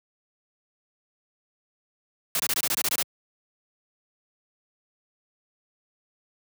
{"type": "noise bursts", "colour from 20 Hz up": "white", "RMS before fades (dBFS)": -25, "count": 10, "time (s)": [2.35, 3.027], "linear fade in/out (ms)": 2, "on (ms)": 47, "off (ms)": 23, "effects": ["high-pass 100 Hz 12 dB/octave"]}